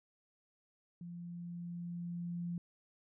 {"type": "tone with level ramp", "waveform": "sine", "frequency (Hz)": 173, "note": "F3", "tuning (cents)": -16, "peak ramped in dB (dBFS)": [-44, -36], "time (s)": [1.01, 2.58], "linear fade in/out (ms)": 2, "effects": []}